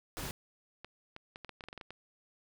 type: noise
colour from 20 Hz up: pink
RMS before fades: -40 dBFS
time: 0.17-0.31 s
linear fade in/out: 0 ms
type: clicks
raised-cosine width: 0.3 ms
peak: -29 dBFS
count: 12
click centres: 0.846 / 1.164 / 1.359 / 1.447 / 1.493 / 1.608 / 1.639 / 1.686 / 1.729 / 1.777 / 1.812 / 1.906 s
effects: none